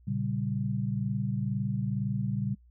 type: chord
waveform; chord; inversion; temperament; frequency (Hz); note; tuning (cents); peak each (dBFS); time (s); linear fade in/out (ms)
sine; G diminished; first; equal; 116.54 / 138.59 / 196; Bb2 / Db3 / G3; 0 / 0 / 0; -32; 0.07-2.55; 10
effects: noise-tail reverb RT60 0.1 s tail -25 dB re dry + added 60 Hz sine -55 dBFS peak until 2.7 s